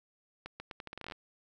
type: accelerating click train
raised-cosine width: 0.3 ms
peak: -26 dBFS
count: 14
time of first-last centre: 0.46-1.122 s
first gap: 140 ms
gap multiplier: 0.8
effects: none